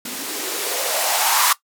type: noise with band-pass filter sweep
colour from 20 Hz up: violet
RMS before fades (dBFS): -21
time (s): 0.05-1.53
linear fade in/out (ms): 5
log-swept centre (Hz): 230 to 1100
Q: 4.4
effects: noise-tail reverb RT60 0.1 s tail -17 dB re dry